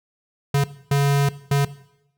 square tone bursts at uneven times, 141.1 Hz, C#3, 31 cents sharp, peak -16 dBFS, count 3, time 0.54-0.64 / 0.91-1.29 / 1.51-1.65 s, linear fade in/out 5 ms, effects noise-tail reverb RT60 0.8 s tail -17 dB re dry

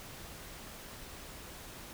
silence, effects pink hiss -48 dBFS RMS until 1.93 s

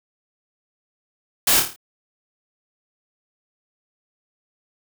white noise with echo, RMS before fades -17 dBFS, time 1.47-1.6 s, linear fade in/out 5 ms, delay 27 ms, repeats 6, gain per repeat -5 dB, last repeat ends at 1.762 s, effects none

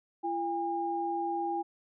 sine tone pair together, 339.6 / 809.8 Hz, F4 / G#5, -48 / -44 cents, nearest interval octave + minor third, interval 1504 cents, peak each -34 / -31 dBFS, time 0.23-1.63 s, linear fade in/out 20 ms, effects none

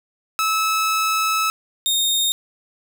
sawtooth tone pair in turn, 1300 / 3687 Hz, E6 / A#7, -24 / -20 cents, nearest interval octave + tritone, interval 1804 cents, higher second, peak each -14 dBFS, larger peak neither, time 0.39-1.5 / 1.86-2.32 s, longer first, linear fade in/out 0 ms, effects none

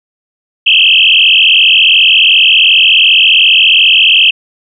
sine tone with frequency modulation, 2900 Hz, F#7, 35 cents flat, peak -3 dBFS, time 0.66-4.31 s, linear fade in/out 10 ms, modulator 42.7 Hz, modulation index 7.6, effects none

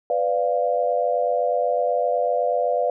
sine chord, B diminished, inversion none, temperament equal with one note detuned, 499.3 / 587.3 / 698.5 Hz, B4 / D5 / F5, +19 / 0 / 0 cents, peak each -23 dBFS, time 0.1-2.9 s, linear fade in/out 2 ms, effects none

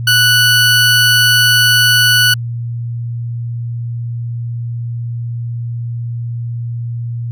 20% pulse tone, 1480 Hz, F#6, in tune, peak -3 dBFS, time 0.07-2.34 s, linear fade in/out 5 ms, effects added 118 Hz sine -18 dBFS peak until 7.31 s

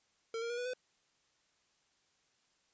square tone with pitch steps, 454.3 / 466.3 / 478.5 / 491.1 / 504.1 Hz, A#4 / A#4 / A#4 / B4 / B4, -45 / +1 / +45 / -10 / +35 cents, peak -37 dBFS, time 0.34-0.735 s, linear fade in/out 2 ms, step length 79 ms, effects white hiss -74 dBFS RMS until 2.73 s + resampled to 16000 Hz

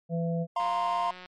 harmonic tone, 167.6 Hz, E3, 29 cents sharp, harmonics 1 / 3 / 4, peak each -27 / -34 / -37 dBFS, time 0.09-0.47 s, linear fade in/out 50 ms
triangle chord, F suspended fourth, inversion none, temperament equal, 698.5 / 932.3 / 1046.5 Hz, F5 / Bb5 / C6, 0 / 0 / 0 cents, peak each -28 dBFS, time 0.56-1.11 s, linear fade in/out 5 ms
click train, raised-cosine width 0.3 ms, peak -29 dBFS, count 121, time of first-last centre 0.6-1.259 s, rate 182 Hz
effects MP3 48 kbps

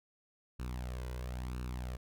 sawtooth tone with flanger, 62.1 Hz, B1, 10 cents sharp, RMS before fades -40 dBFS, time 0.59-1.97 s, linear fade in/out 10 ms, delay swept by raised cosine 0.73 to 2.03 ms, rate 0.99 Hz, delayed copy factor +0.6, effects none

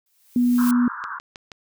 blue noise with exponential growth, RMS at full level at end -29 dBFS, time 0.06-0.71 s, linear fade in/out 2 ms, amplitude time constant 140 ms
sine tone, 244.1 Hz, B3, 20 cents flat, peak -15 dBFS, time 0.36-0.88 s, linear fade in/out 2 ms
pink band-pass noise, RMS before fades -32 dBFS, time 0.58-1.19 s, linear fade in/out 5 ms, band 960 to 1600 Hz, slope 96 dB/octave
click train, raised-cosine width 0.2 ms, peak -20 dBFS, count 4, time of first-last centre 1.04-1.518 s, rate 6.28 Hz
effects none

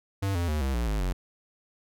square tone with pitch steps, 98 / 86.31 / 76.01 / 66.94 / 58.95 / 51.91 / 45.72 Hz, G2 / F2 / D#2 / C2 / A#1 / G#1 / F#1, 0 / -20 / -40 / +40 / +20 / 0 / -20 cents, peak -26 dBFS, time 0.22-1.13 s, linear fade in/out 10 ms, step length 130 ms, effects none

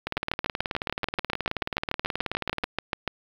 two click trains, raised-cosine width 0.3 ms, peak -9 / -11 dBFS, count 21 / 49, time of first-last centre 0.17-3.077 / 0.07-2.637 s, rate 6.88 / 18.7 Hz, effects low-pass 5000 Hz 12 dB/octave + 7-bit

